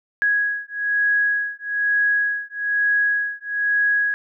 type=beating tone pair; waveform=sine; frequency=1661.2 / 1662.3 Hz; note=G#6 / G#6; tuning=0 / +1 cents; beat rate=1.1 Hz; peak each=-21 dBFS; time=0.22-4.14 s; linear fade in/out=0 ms; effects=none